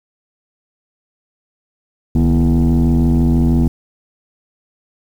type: tone with frequency modulation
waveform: sine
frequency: 155.56 Hz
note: D#3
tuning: in tune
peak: -7 dBFS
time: 2.15-3.68 s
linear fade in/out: 5 ms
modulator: 86.2 Hz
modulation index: 1.5
effects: tanh soft clip ceiling -9 dBFS + 7-bit